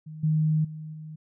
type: tone with level steps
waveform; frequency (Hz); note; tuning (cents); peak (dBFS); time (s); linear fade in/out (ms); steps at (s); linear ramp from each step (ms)
sine; 155.56; D#3; 0; -37 / -20 / -35 / -37; 0.06-1.16; 10; 0.23 / 0.64 / 0.93; 10
effects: none